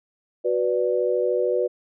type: chord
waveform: sine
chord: B minor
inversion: second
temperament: equal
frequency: 370 / 493.9 / 587.3 Hz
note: F#4 / B4 / D5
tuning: 0 / 0 / 0 cents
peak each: -24 / -22 / -26 dBFS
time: 0.44-1.68 s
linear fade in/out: 20 ms
effects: none